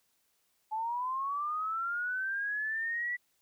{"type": "linear sweep", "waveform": "sine", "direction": "up", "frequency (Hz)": [856, 1966], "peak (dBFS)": -31, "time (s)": [0.71, 3.17], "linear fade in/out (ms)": 20, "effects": ["white hiss -74 dBFS RMS until 3.41 s"]}